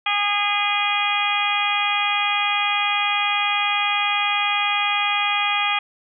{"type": "harmonic tone", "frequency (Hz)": 410, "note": "G#4", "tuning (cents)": -22, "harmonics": [2, 3, 4, 5, 6, 7, 8], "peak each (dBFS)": [-25, -25, -33, -27, -23, -32, -26], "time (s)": [0.06, 5.79], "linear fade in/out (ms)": 5, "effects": []}